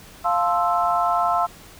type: chord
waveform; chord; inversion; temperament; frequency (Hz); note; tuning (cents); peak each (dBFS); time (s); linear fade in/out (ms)
sine; F major seventh; none; equal with one note detuned; 698.5 / 876.4 / 1046.5 / 1318.5; F5 / A5 / C6 / E6; 0 / -7 / 0 / 0; -21 / -26 / -24 / -23; 0.24-1.47; 20
effects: pink hiss -45 dBFS RMS until 1.79 s